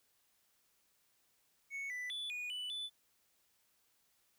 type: tone with pitch steps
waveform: triangle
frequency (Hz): 2214 / 1986 / 3463 / 2459 / 2978 / 3486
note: C#7 / B6 / A7 / D#7 / F#7 / A7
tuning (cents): -3 / +9 / -28 / -21 / +11 / -17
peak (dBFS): -38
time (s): 1.7-2.9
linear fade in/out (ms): 50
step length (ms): 200
effects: white hiss -75 dBFS RMS until 4.38 s